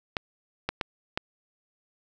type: clicks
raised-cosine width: 0.3 ms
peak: -11 dBFS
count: 4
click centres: 0.168 / 0.69 / 0.812 / 1.175 s
effects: none